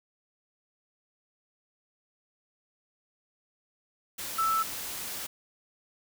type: tone in noise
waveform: sine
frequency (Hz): 1319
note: E6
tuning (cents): +1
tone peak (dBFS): -24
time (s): 4.38-4.63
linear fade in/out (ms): 10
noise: white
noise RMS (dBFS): -37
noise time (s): 4.18-5.27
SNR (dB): +10
effects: none